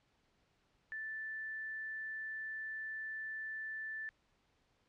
sine tone, 1760 Hz, A6, in tune, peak -40 dBFS, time 0.92-4.09 s, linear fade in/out 0 ms, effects pink hiss -75 dBFS RMS until 4.88 s + low-pass 5000 Hz 12 dB/octave

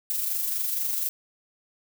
violet noise with amplitude modulation, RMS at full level -26 dBFS, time 0.1-1.09 s, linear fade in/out 0 ms, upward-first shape sine, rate 24.1 Hz, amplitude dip 40%, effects none

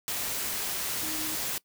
sine tone in noise, 311.1 Hz, D#4, in tune, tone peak -39 dBFS, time 1.03-1.35 s, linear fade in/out 0 ms, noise white, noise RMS -32 dBFS, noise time 0.08-1.58 s, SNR -10 dB, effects noise-tail reverb RT60 0.1 s tail -21 dB re dry

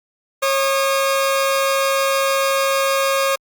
sawtooth tone pair together, 545 / 1224.6 Hz, C#5 / D#6, -29 / -28 cents, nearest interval octave + major second, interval 1401 cents, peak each -13 / -18 dBFS, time 0.42-3.36 s, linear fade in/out 10 ms, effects Opus 48 kbps

